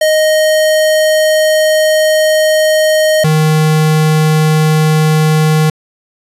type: tone pair in turn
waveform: square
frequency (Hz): 622.3 / 155.57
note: D#5 / D#3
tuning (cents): 0 / 0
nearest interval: 2 octaves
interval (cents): 2400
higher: first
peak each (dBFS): -8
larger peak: neither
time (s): 0.01-3.24 / 3.24-5.7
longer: first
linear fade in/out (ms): 5
effects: resampled to 32000 Hz